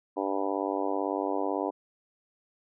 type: harmonic tone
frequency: 98 Hz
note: G2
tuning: in tune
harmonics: 3 / 4 / 5 / 6 / 7 / 8 / 9 / 10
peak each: -33 / -34 / -35 / -36 / -36 / -37 / -38 / -38 dBFS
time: 0.16-1.71 s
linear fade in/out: 20 ms
effects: none